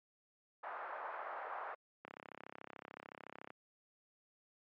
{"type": "band-pass noise", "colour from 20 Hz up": "pink", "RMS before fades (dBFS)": -45, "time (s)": [0.63, 1.75], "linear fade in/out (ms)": 10, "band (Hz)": [650, 1500], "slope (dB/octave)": 24}
{"type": "click train", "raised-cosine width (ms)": 0.5, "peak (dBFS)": -33, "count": 50, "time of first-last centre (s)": [2.05, 3.504], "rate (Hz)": 33.7}
{"effects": ["high-pass 200 Hz 12 dB/octave", "MP3 64 kbps"]}